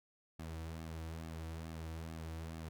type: tone with flanger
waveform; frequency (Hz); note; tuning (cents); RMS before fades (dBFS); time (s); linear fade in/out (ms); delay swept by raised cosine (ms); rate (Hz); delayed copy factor
sawtooth; 81; E2; -30; -45; 0.39-2.69; 5; 2 to 4.9; 2.3; -0.6
effects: none